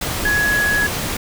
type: tone in noise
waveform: sine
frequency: 1677 Hz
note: G#6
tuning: 16 cents sharp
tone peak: -15 dBFS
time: 0.25-0.87 s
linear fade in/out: 5 ms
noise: pink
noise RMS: -23 dBFS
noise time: 0.01-1.17 s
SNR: +5 dB
effects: none